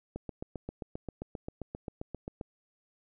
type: click train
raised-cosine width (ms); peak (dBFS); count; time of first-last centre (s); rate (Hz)
2; -24; 18; 0.16-2.412; 7.55
effects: none